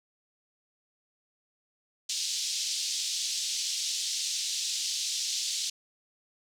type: band-pass noise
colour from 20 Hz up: white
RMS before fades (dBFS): -32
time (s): 2.09-5.7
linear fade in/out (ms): 5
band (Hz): 3400 to 6700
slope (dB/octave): 24
effects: none